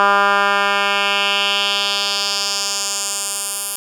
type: tone with band-pass filter sweep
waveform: 10% pulse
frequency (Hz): 200.5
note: G3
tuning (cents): +39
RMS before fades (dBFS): -18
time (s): 0-3.76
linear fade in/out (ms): 0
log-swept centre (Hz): 1300 to 11000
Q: 2
effects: none